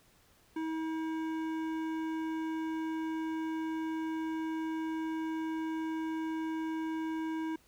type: tone with hard clipping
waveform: sine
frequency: 320 Hz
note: D#4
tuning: 49 cents sharp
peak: -35 dBFS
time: 0.56-7.56 s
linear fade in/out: 5 ms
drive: 13 dB
effects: pink hiss -65 dBFS RMS until 7.67 s